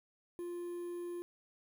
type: tone with quantisation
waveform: triangle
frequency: 349.2 Hz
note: F4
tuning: in tune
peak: -37 dBFS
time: 0.39-1.22 s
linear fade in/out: 0 ms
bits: 10
effects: none